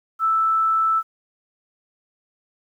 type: tone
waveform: sine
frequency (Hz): 1318.5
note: E6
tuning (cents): 0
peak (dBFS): -16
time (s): 0.19-1.03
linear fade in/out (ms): 50
effects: 9-bit

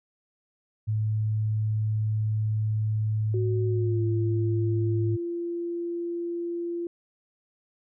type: tone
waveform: sine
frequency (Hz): 108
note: A2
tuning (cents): -32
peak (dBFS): -23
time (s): 0.87-5.17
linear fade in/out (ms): 20
type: tone with pitch glide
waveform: sine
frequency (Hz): 370 to 343.2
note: F#4 to F4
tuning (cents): 0 to -30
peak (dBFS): -28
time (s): 3.34-6.87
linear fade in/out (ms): 2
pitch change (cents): -130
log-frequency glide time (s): 3.67-4.04
effects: none

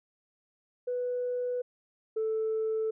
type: tone pair in turn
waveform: sine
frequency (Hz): 493.9 / 440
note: B4 / A4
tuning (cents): 0 / 0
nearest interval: major second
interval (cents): 200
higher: first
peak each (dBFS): -28 / -26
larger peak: second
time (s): 0.87-1.62 / 2.16-2.91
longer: neither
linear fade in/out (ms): 10
effects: tanh soft clip ceiling -24 dBFS

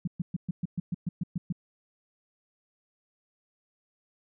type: tone bursts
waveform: sine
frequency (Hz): 174.61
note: F3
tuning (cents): 0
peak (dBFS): -26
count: 11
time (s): 0.05-1.525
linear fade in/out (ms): 5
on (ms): 25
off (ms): 120
effects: none

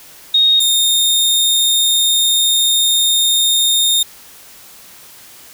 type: tone pair in turn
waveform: sine / sawtooth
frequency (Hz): 3729 / 3667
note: A#7 / A#7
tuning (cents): 0 / -29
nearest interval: unison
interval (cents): 29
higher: first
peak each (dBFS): -8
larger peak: neither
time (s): 0.34-0.6 / 0.6-4.03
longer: second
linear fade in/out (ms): 5
effects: white hiss -40 dBFS RMS until 5.53 s

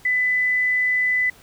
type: tone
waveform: sine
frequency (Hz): 2000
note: B6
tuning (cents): +21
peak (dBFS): -17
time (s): 0.05-1.3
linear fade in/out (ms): 5
effects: pink hiss -50 dBFS RMS until 1.42 s

